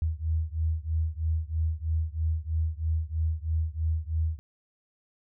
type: beating tone pair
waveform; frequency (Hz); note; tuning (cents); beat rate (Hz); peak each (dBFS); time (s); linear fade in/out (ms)
sine; 78.7 / 81.8; D#2 / E2; +20 / -13; 3.1; -28 / -29; 0.02-4.39; 0
effects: none